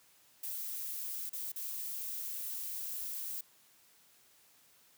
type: noise with dropouts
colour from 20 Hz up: violet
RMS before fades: -40 dBFS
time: 0.43-3.41 s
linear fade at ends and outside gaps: 5 ms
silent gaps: 1.295-1.33 / 1.519-1.559 s
effects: white hiss -65 dBFS RMS until 4.97 s + high-pass 80 Hz 12 dB/octave